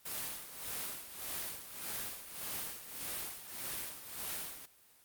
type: noise with tremolo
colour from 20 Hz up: white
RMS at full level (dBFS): -39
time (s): 0.05-4.66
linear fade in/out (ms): 10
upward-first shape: sine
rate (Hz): 1.7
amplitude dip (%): 70
effects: white hiss -64 dBFS RMS until 5.04 s + Opus 32 kbps